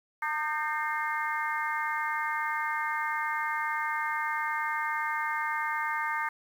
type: harmonic tone with a mistuned harmonic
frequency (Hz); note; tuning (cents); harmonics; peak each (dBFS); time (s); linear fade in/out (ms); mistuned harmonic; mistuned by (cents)
303.2; D#4; -45; 3 / 4 / 5 / 6 / 7; -33 / -34 / -35 / -36 / -36; 0.22-6.29; 5; 5; +54
effects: 9-bit